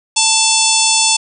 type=harmonic tone with a mistuned harmonic; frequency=886 Hz; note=A5; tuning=12 cents sharp; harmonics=1 / 3 / 4 / 5 / 6 / 7 / 8 / 9 / 10; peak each=-19 / -19 / -19 / -19 / -19 / -19 / -19 / -19 / -19 dBFS; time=0.16-1.17 s; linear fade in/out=10 ms; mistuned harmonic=4; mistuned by=-36 cents; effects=none